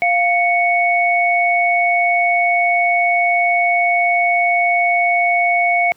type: tone pair together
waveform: sine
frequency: 698.5 / 2220 Hz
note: F5 / C#7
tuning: 0 / +2 cents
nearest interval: octave + minor sixth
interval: 2002 cents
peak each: -15 dBFS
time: 0.02-5.92 s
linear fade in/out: 0 ms
effects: pink hiss -54 dBFS RMS until 5.96 s + high-pass 100 Hz 12 dB/octave